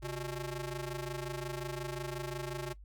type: ring-modulated tone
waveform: sawtooth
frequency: 245.6 Hz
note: B3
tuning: 9 cents flat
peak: -30 dBFS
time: 0.02-2.74 s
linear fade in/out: 20 ms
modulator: 110 Hz
effects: noise-tail reverb RT60 0.1 s tail -18 dB re dry + added 50 Hz sine -49 dBFS peak until 2.84 s